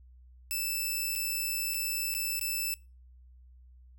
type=tone with dropouts; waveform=5% pulse; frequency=2637 Hz; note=E7; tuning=in tune; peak=-21 dBFS; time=0.51-2.74 s; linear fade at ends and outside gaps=0 ms; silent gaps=1.153-1.159 / 1.738-1.743 / 2.141-2.149 / 2.394-2.412 s; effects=noise-tail reverb RT60 0.3 s tail -24 dB re dry + added 62 Hz sine -52 dBFS peak until 3.98 s